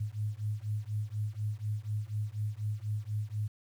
sine beating tone pair, 103.83 / 107.93 Hz, G#2 / A2, 0 / -33 cents, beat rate 4.1 Hz, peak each -35 / -35 dBFS, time 0-3.48 s, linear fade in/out 10 ms, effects 10-bit

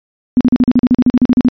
sine tone bursts, 248.1 Hz, B3, 8 cents sharp, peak -5 dBFS, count 15, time 0.37-1.485 s, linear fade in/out 0 ms, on 37 ms, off 40 ms, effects resampled to 11025 Hz

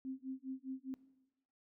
sine tone with tremolo, 263.3 Hz, C4, 11 cents sharp, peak -38 dBFS, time 0.05-0.94 s, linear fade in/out 0 ms, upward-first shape sine, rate 4.9 Hz, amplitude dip 95%, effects noise-tail reverb RT60 1.0 s tail -18 dB re dry

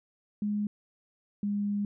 sine tone pair in turn, 207.7 / 204.2 Hz, G#3 / G#3, 0 / -29 cents, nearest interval unison, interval 29 cents, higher first, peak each -27 dBFS, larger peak neither, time 0.42-0.67 / 1.43-1.85 s, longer second, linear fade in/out 2 ms, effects none

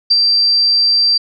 sine tone with ADSR envelope, 4699 Hz, D8, in tune, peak -6 dBFS, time 0.1-1.18 s, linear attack 13 ms, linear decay 36 ms, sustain -3 dB, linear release 9 ms, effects none

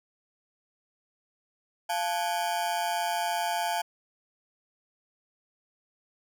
40% pulse ring-modulated tone, 784 Hz, G5, in tune, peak -23 dBFS, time 1.89-3.82 s, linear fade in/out 10 ms, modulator 88.4 Hz, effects none

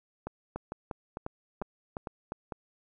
two click trains, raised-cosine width 1 ms, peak -21 / -22 dBFS, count 6 / 6, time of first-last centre 0.56-2.321 / 0.27-2.522 s, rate 2.84 / 2.22 Hz, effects none

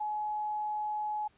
sine tone, 846 Hz, G#5, 32 cents sharp, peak -31 dBFS, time 0-1.28 s, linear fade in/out 10 ms, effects pink hiss -67 dBFS RMS until 1.37 s + resampled to 8000 Hz

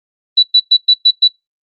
sine tone bursts, 3951 Hz, B7, in tune, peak -4 dBFS, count 6, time 0.37-1.28 s, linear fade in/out 10 ms, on 60 ms, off 110 ms, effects noise-tail reverb RT60 0.2 s tail -23 dB re dry + Opus 32 kbps

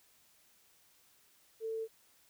sine tone, 446.3 Hz, A4, 25 cents sharp, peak -35 dBFS, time 1.6-1.88 s, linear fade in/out 50 ms, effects white hiss -67 dBFS RMS until 2.29 s

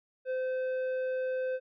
sine tone with tanh clipping, 515 Hz, C5, 28 cents flat, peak -31 dBFS, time 0.25-1.6 s, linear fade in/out 50 ms, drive 8 dB, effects none

